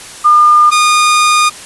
sine / sawtooth tone pair in turn, 1208 / 1222.7 Hz, D6 / D#6, +48 / -31 cents, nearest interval unison, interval 21 cents, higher second, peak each -3 dBFS, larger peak neither, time 0.24-0.71 / 0.71-1.5 s, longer second, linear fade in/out 20 ms, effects white hiss -30 dBFS RMS until 1.65 s + resampled to 24000 Hz

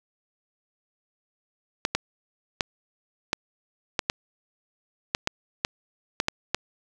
clicks, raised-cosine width 0.2 ms, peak -5 dBFS, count 12, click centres 1.851 / 1.95 / 2.608 / 3.331 / 3.992 / 4.099 / 5.149 / 5.274 / 5.649 / 6.201 / 6.284 / 6.546 s, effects none

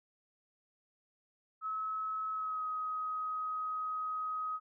sine tone with pitch glide, 1289 to 1261 Hz, E6 to D#6, -39 to +23 cents, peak -34 dBFS, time 1.61-4.6 s, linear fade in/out 50 ms, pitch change -38 cents, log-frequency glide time 2.32-2.65 s, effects none

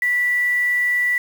sine tone with quantisation, 1964 Hz, B6, 10 cents flat, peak -16 dBFS, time 0.02-1.18 s, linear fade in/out 2 ms, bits 6, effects none

